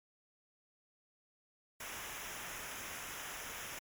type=noise with comb filter; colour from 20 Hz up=pink; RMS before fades=-45 dBFS; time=1.8-3.79 s; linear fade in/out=5 ms; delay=0.23 ms; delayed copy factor=-0.75; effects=MP3 96 kbps